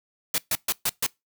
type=noise bursts; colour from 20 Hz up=white; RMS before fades=-24 dBFS; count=5; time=0.34-1.065 s; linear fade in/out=2 ms; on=41 ms; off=130 ms; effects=noise-tail reverb RT60 0.2 s tail -24 dB re dry